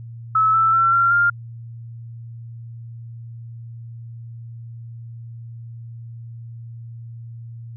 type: tone with pitch steps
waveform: sine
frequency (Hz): 1300 / 1324.3 / 1349 / 1374.1 / 1399.8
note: E6 / E6 / E6 / F6 / F6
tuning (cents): -24 / +8 / +40 / -29 / +4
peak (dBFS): -13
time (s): 0.35-1.3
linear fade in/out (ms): 5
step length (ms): 190
effects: added 116 Hz sine -33 dBFS peak until 7.76 s